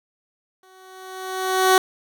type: tone with exponential growth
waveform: 15% pulse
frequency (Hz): 375.4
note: F#4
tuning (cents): +25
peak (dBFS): -5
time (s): 0.63-1.78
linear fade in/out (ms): 2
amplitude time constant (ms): 250
effects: none